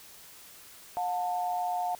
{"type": "tone pair together", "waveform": "sine", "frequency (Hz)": [716, 889.1], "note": ["F5", "A5"], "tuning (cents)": [43, 18], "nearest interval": "major third", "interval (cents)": 375, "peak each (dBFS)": [-29, -34], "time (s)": [0.97, 1.95], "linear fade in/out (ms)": 0, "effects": ["white hiss -51 dBFS RMS until 1.99 s"]}